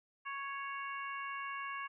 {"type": "harmonic tone", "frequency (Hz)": 554.4, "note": "C#5", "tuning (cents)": 0, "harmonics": [2, 3, 4, 5], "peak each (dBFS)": [-41, -45, -47, -49], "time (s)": [0.25, 1.88], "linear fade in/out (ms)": 20, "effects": []}